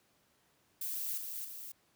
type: noise with echo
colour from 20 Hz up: violet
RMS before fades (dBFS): -38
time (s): 0.81-1.18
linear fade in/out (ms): 5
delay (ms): 270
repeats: 2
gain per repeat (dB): -4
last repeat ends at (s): 1.72
effects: pink hiss -71 dBFS RMS until 1.95 s + high-pass 100 Hz 12 dB/octave